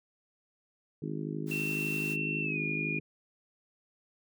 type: harmonic tone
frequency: 51.91 Hz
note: G#1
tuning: in tune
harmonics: 3 / 4 / 5 / 6 / 7 / 8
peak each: -37 / -42 / -40 / -40 / -43 / -44 dBFS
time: 1.02-3 s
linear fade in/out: 5 ms
type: noise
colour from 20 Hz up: white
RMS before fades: -46 dBFS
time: 1.46-2.17 s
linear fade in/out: 50 ms
type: tone with pitch glide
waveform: sine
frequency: 2700 to 2433 Hz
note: E7 to D#7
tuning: +41 to -39 cents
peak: -32 dBFS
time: 1.51-2.99 s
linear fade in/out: 5 ms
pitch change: -180 cents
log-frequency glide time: 2.41-2.61 s
effects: none